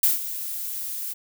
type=noise with ADSR envelope; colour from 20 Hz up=violet; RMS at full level=-17 dBFS; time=0.03-1.14 s; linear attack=3 ms; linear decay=150 ms; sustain=-14 dB; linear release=19 ms; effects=none